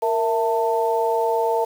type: tone cluster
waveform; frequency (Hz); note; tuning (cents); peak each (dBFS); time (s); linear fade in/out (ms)
sine; 463.6 / 662 / 891; A#4 / E5 / A5; -10 / +7 / +22; -21 / -24 / -22; 0.02-1.65; 10
effects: 7-bit